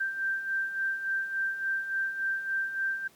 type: beating tone pair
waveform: sine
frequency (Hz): 1568 / 1571.5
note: G6 / G6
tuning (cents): 0 / +4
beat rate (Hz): 3.5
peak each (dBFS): -36 / -29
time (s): 0-3.08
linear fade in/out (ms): 10
effects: pink hiss -59 dBFS RMS until 3.15 s + high-pass 150 Hz 12 dB/octave